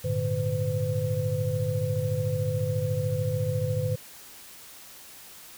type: tone cluster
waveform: sine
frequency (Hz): 101.7 / 115.6 / 148.3 / 507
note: G#2 / A#2 / D3 / B4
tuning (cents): -36 / -14 / +17 / +45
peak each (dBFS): -30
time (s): 0.04-3.96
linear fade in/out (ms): 10
effects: white hiss -47 dBFS RMS until 5.57 s